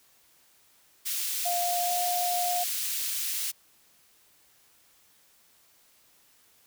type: high-pass noise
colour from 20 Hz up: white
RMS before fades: -31 dBFS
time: 1.05-3.52 s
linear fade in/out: 20 ms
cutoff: 2700 Hz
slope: 12 dB/octave
type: tone with pitch glide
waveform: sine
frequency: 702 to 711.4 Hz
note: F5 to F5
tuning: +9 to +32 cents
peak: -27 dBFS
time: 1.45-2.64 s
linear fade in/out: 10 ms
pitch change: +23 cents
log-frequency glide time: 1.58-2.02 s
effects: white hiss -62 dBFS RMS until 6.66 s